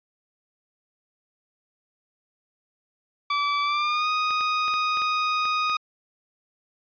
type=tone with pitch glide; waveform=sawtooth; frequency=1155 to 1245.1 Hz; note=D6 to D#6; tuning=-29 to +1 cents; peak=-18 dBFS; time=3.3-5.77 s; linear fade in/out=5 ms; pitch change=+130 cents; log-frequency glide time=3.63-4.09 s
type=clicks; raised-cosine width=0.3 ms; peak=-22 dBFS; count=8; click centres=4.307 / 4.409 / 4.681 / 4.739 / 4.972 / 5.019 / 5.454 / 5.697 s
effects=resampled to 11025 Hz